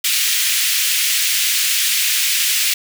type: high-pass noise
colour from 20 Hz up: pink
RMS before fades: -17 dBFS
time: 0.04-2.74 s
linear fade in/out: 5 ms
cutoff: 2200 Hz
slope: 24 dB/octave
effects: none